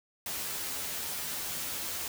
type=noise with comb filter; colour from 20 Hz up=white; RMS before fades=-36 dBFS; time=0.26-2.08 s; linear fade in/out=2 ms; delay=12 ms; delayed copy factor=+0.6; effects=none